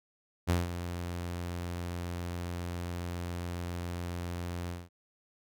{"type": "tone with ADSR envelope", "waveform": "sawtooth", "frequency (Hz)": 87.31, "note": "F2", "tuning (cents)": 0, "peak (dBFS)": -20, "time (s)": [0.47, 4.89], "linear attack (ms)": 29, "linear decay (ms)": 170, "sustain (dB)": -11, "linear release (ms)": 200, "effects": []}